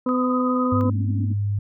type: harmonic tone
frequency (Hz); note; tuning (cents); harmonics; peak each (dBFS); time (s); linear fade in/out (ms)
252.8; B3; +41; 1 / 2 / 4 / 5; -20 / -26 / -32 / -34; 0.06-0.9; 5
type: tone with vibrato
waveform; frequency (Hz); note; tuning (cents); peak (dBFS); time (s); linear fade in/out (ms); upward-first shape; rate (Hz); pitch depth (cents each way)
sine; 1244.5; D#6; 0; -25; 0.09-0.81; 0; triangle; 12; 21
type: tone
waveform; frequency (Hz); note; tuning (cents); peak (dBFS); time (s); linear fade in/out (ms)
sine; 102; G#2; -31; -20; 0.72-1.59; 5
type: band-pass noise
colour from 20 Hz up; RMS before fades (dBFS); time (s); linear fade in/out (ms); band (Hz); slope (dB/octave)
pink; -30; 0.83-1.34; 5; 200 to 290; 96
effects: none